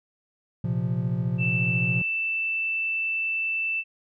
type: chord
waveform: triangle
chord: Bb suspended second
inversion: none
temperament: equal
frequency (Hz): 116.54 / 130.81 / 174.61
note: Bb2 / C3 / F3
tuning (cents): 0 / 0 / 0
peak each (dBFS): -26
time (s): 0.64-2.02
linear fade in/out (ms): 5
type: tone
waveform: sine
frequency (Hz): 2655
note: E7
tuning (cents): +12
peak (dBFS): -24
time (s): 1.38-3.84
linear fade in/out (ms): 50
effects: none